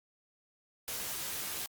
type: noise with comb filter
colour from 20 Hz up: white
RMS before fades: -38 dBFS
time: 0.88-1.66 s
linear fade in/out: 0 ms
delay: 15 ms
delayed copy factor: +0.5
effects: Opus 48 kbps